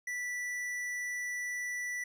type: tone with tanh clipping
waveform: triangle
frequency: 1967 Hz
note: B6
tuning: 7 cents flat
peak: -36 dBFS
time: 0.07-2.04 s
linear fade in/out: 5 ms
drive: 16 dB
effects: none